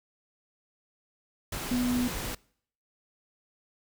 sine tone in noise, 246.9 Hz, B3, in tune, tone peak -25 dBFS, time 1.71-2.08 s, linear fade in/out 5 ms, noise pink, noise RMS -35 dBFS, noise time 1.52-2.35 s, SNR +7 dB, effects noise-tail reverb RT60 0.6 s tail -24 dB re dry

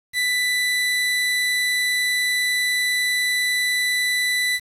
30% pulse tone, 1986 Hz, B6, 9 cents sharp, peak -16 dBFS, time 0.13-4.6 s, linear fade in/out 50 ms, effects resampled to 32000 Hz + 7-bit

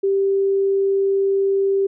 sine tone, 392 Hz, G4, in tune, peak -15 dBFS, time 0.03-1.87 s, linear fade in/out 10 ms, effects none

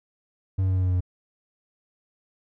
triangle tone with pitch steps, 95.1 / 94.28 / 93.47 / 92.66 / 91.86 / 91.07 / 90.28 Hz, F#2 / F#2 / F#2 / F#2 / F#2 / F#2 / F#2, +48 / +33 / +18 / +3 / -12 / -27 / -42 cents, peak -18 dBFS, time 0.58-1.007 s, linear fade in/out 10 ms, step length 61 ms, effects none

